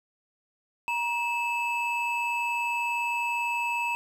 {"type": "tone pair together", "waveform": "triangle", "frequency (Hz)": [948.7, 2619], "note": ["A#5", "E7"], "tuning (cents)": [30, -12], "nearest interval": "octave + tritone", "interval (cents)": 1758, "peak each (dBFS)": -27, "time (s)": [0.88, 3.95], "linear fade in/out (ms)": 0, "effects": []}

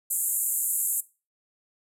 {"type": "band-pass noise", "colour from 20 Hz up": "white", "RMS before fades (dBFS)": -27, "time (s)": [0.1, 1.01], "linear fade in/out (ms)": 10, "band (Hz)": [7100, 14000], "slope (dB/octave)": 96, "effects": ["noise-tail reverb RT60 0.3 s tail -19 dB re dry"]}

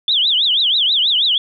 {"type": "tone with vibrato", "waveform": "sine", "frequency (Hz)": 3386, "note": "G#7", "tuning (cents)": 33, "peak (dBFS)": -12, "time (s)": [0.08, 1.38], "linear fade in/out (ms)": 2, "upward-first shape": "triangle", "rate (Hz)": 6.2, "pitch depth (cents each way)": 300, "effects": []}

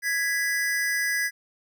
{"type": "tone pair together", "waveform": "square", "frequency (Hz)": [1665, 1980], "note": ["G#6", "B6"], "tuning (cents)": [4, 4], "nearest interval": "minor third", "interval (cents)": 300, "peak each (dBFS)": -27, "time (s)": [0.02, 1.31], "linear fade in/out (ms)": 50, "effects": []}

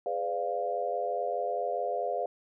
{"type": "chord", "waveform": "sine", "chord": "G# diminished seventh", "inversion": "none", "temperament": "equal with one note detuned", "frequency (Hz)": [415.3, 502.5, 587.3, 698.5], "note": ["G#4", "B4", "D5", "F5"], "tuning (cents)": [0, 30, 0, 0], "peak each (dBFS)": [-37, -34, -35, -32], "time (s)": [0.06, 2.26], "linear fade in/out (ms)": 2, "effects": []}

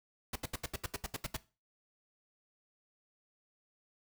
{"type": "noise bursts", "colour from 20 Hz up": "pink", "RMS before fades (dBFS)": -37, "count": 11, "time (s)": [0.33, 1.367], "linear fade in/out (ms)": 5, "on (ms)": 27, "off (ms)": 74, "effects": ["noise-tail reverb RT60 0.3 s tail -17 dB re dry"]}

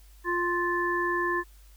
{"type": "harmonic tone", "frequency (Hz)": 350, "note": "F4", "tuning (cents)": 4, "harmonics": [1, 3, 5], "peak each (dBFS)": [-29, -29, -29], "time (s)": [0.24, 1.44], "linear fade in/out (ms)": 50, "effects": ["added 50 Hz sine -50 dBFS peak until 1.76 s", "white hiss -61 dBFS RMS until 1.76 s"]}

